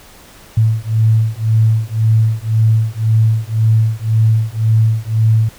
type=beating tone pair; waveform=sine; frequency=110 / 111.9 Hz; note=A2 / A2; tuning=0 / +30 cents; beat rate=1.9 Hz; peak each=-13 dBFS; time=0.57-5.49 s; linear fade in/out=5 ms; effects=pink hiss -41 dBFS RMS until 5.58 s